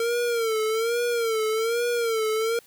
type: tone with vibrato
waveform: square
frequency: 456.9 Hz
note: A#4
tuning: 35 cents flat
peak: -23 dBFS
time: 0-2.59 s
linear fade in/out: 2 ms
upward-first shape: sine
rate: 1.2 Hz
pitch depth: 88 cents each way
effects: white hiss -55 dBFS RMS until 2.66 s